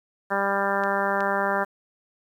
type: harmonic tone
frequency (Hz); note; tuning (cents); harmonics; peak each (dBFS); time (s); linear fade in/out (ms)
198.1; G3; +18; 1 / 2 / 3 / 4 / 5 / 6 / 7 / 8 / 9; -33 / -31 / -28 / -29 / -29 / -32 / -31 / -30 / -33; 0.3-1.65; 20
type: clicks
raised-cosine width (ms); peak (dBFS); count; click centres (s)
0.2; -22; 2; 0.837 / 1.206
effects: 9-bit